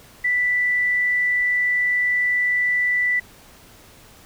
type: tone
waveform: sine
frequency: 1975.5 Hz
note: B6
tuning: in tune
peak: -17 dBFS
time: 0.24-3.2 s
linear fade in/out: 10 ms
effects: pink hiss -48 dBFS RMS until 4.25 s